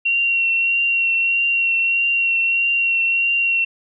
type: tone with vibrato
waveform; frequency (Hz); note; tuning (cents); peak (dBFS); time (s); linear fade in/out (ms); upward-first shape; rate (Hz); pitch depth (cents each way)
sine; 2741; F7; -33; -15; 0.05-3.65; 10; triangle; 1.6; 21
effects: none